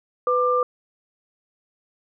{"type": "tone pair together", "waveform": "sine", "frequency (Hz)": [498.1, 1190.5], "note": ["B4", "D6"], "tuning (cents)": [15, 23], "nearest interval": "octave + minor third", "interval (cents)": 1508, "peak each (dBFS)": [-20, -20], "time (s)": [0.27, 0.63], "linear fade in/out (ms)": 2, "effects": []}